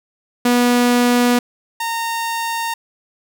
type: tone pair in turn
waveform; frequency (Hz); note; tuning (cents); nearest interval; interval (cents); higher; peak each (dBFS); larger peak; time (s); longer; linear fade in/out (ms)
sawtooth; 243.6 / 919.7; B3 / A#5; -24 / -24; octave + major seventh; 2300; second; -8 / -16; first; 0.45-1.39 / 1.8-2.74; neither; 5
effects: none